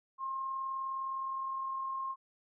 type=tone with amplitude modulation; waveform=sine; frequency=1067 Hz; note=C6; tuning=34 cents sharp; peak=-33 dBFS; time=0.18-2.16 s; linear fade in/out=50 ms; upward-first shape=sine; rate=39.6 Hz; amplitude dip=30%; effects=none